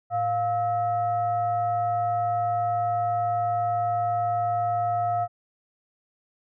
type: tone with frequency modulation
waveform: sine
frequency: 704 Hz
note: F5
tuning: 14 cents sharp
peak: -22 dBFS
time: 0.1-5.28 s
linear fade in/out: 50 ms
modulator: 594 Hz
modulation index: 0.5
effects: none